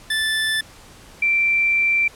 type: tone pair in turn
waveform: 25% pulse / sine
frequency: 1757 / 2348 Hz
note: A6 / D7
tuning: -3 / -1 cents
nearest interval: perfect fourth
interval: 502 cents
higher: second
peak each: -15 dBFS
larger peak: neither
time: 0.1-0.61 / 1.22-2.08 s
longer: second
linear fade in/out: 5 ms
effects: pink hiss -45 dBFS RMS until 2.15 s + low-pass 11000 Hz 12 dB/octave